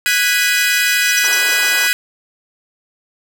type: chord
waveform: sawtooth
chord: G# minor seventh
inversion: third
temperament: equal with one note detuned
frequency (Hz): 1480 / 1648.8 / 1975.5 / 2489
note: F#6 / G#6 / B6 / D#7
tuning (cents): 0 / -13 / 0 / 0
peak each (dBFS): -15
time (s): 0.06-1.93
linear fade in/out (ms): 0
type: tone bursts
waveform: sine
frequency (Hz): 5900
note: F#8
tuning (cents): -6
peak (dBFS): -16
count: 4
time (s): 1.09-1.349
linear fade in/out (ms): 2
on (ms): 22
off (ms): 57
type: band-pass noise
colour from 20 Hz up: white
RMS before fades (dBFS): -31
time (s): 1.24-1.87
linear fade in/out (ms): 0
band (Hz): 320 to 1500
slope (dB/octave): 48
effects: none